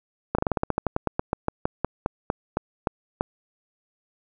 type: slowing click train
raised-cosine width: 1 ms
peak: -8 dBFS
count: 22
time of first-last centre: 0.35-3.209 s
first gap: 35 ms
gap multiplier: 1.12
effects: none